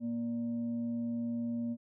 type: tone with frequency modulation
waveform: sine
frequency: 235.5 Hz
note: A#3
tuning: 18 cents sharp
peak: -32 dBFS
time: 0-1.77 s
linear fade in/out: 50 ms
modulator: 349 Hz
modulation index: 0.29
effects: none